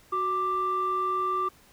sine tone pair together, 371 / 1178 Hz, F#4 / D6, +5 / +5 cents, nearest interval octave + minor sixth, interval 2000 cents, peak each -31 / -24 dBFS, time 0.12-1.49 s, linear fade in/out 10 ms, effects tanh soft clip ceiling -20 dBFS + pink hiss -57 dBFS RMS until 1.72 s

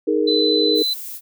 sine chord, D# suspended fourth, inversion none, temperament equal, 311.1 / 415.3 / 466.2 Hz, D#4 / G#4 / A#4, 0 / 0 / 0 cents, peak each -20 dBFS, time 0.07-0.83 s, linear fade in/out 10 ms
sine tone, 4017 Hz, B7, 29 cents sharp, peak -18 dBFS, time 0.27-0.94 s, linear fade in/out 10 ms
violet noise, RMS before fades -32 dBFS, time 0.74-1.21 s, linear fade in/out 50 ms
effects none

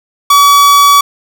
45% pulse tone, 1140 Hz, C#6, 48 cents sharp, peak -3 dBFS, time 0.3-1.01 s, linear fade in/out 5 ms, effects none

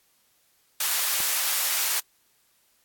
white high-pass noise, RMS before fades -25 dBFS, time 0.8-2 s, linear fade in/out 5 ms, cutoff 840 Hz, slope 12 dB/octave
click, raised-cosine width 1 ms, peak -24 dBFS, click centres 1.204 s
effects white hiss -65 dBFS RMS until 2.84 s + AAC 64 kbps

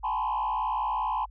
sine tone with frequency modulation, 932.3 Hz, A#5, in tune, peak -24 dBFS, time 0.03-1.26 s, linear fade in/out 20 ms, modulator 62.5 Hz, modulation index 1.9, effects tanh soft clip ceiling -23 dBFS + added 50 Hz sine -45 dBFS peak until 1.3 s

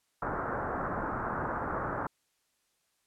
white low-pass noise, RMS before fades -34 dBFS, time 0.22-2.07 s, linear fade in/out 5 ms, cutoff 1500 Hz, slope 48 dB/octave, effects white hiss -75 dBFS RMS until 3.06 s + low-pass 11000 Hz 12 dB/octave

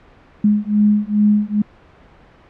sine beating tone pair, 207.7 / 210.1 Hz, G#3 / G#3, 0 / +20 cents, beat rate 2.4 Hz, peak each -15 dBFS, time 0.44-1.62 s, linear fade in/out 5 ms, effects pink hiss -47 dBFS RMS until 2.49 s + low-pass 2000 Hz 12 dB/octave

